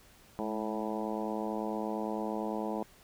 harmonic tone with a mistuned harmonic, 108.9 Hz, A2, 17 cents flat, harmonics 2 / 3 / 4 / 5 / 6 / 7 / 8 / 9, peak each -37 / -39 / -40 / -41 / -42 / -42 / -43 / -44 dBFS, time 0.39-2.83 s, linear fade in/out 0 ms, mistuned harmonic 2, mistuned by -33 cents, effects pink hiss -59 dBFS RMS until 3.03 s

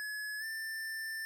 square tone with pitch glide, 1700 to 1778.3 Hz, G#6 to A6, +40 to +18 cents, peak -38 dBFS, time 0-1.25 s, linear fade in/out 0 ms, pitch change +78 cents, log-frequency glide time 0.39-0.44 s, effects 12-bit

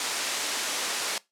white band-pass noise, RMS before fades -30 dBFS, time 0-1.18 s, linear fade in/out 2 ms, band 330 to 7500 Hz, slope 12 dB/octave, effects noise-tail reverb RT60 0.2 s tail -21 dB re dry + low-pass 12000 Hz 12 dB/octave

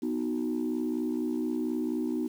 sine chord, B major, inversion none, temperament equal, 246.9 / 311.1 / 370 Hz, B3 / D#4 / F#4, 0 / 0 / 0 cents, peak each -30 / -30 / -34 dBFS, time 0.02-2.28 s, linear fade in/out 10 ms, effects tanh soft clip ceiling -22 dBFS + 9-bit

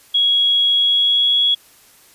sine tone with pitch glide, 3322 to 3347 Hz, G#7 to G#7, 0 to +13 cents, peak -12 dBFS, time 0.14-1.55 s, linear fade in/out 10 ms, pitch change +13 cents, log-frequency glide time 0.7-1.38 s, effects white hiss -49 dBFS RMS until 2.14 s + resampled to 32000 Hz

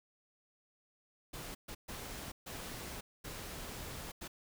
pink noise bursts at uneven times, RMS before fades -45 dBFS, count 6, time 1.33-1.55 / 1.68-1.75 / 1.88-2.32 / 2.46-3.01 / 3.24-4.12 / 4.21-4.28 s, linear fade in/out 10 ms, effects none

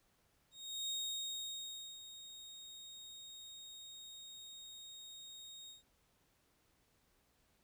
30% pulse tone with ADSR envelope, 3729 Hz, A#7, in tune, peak -35 dBFS, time 0.51-5.83 s, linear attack 380 ms, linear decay 1100 ms, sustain -13 dB, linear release 140 ms, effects pink hiss -75 dBFS RMS until 7.63 s

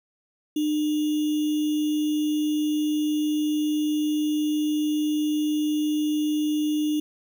sine tone with sample-and-hold, 302.3 Hz, D#4, 50 cents flat, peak -21 dBFS, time 0.56-7 s, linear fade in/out 5 ms, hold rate 3150 Hz, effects none

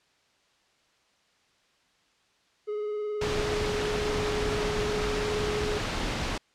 triangle tone with vibrato, 420.4 Hz, G#4, 21 cents sharp, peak -27 dBFS, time 2.67-5.79 s, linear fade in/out 20 ms, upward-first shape sine, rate 19 Hz, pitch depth 20 cents each way
pink noise, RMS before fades -30 dBFS, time 3.21-6.38 s, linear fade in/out 5 ms
effects white hiss -66 dBFS RMS until 6.54 s + low-pass 5000 Hz 12 dB/octave

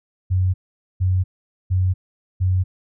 sine tone bursts, 92.5 Hz, F#2, in tune, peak -15 dBFS, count 4, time 0.3-2.64 s, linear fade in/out 20 ms, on 240 ms, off 460 ms, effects none

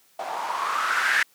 violet noise with low-pass filter sweep, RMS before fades -25 dBFS, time 0.19-1.23 s, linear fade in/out 5 ms, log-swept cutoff 730 to 1800 Hz, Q 5.5, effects white hiss -60 dBFS RMS until 1.34 s + high-pass 150 Hz 12 dB/octave

